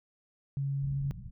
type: tone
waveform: sine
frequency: 138.59 Hz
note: C#3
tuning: in tune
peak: -29 dBFS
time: 0.57-1.11 s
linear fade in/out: 0 ms
type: low-pass noise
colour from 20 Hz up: pink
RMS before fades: -43 dBFS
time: 0.82-1.31 s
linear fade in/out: 10 ms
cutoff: 200 Hz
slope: 96 dB/octave
effects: none